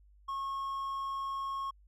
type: tone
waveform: triangle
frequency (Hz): 1090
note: C#6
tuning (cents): -29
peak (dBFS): -32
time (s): 0.28-1.71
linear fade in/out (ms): 10
effects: added 50 Hz sine -58 dBFS peak until 1.87 s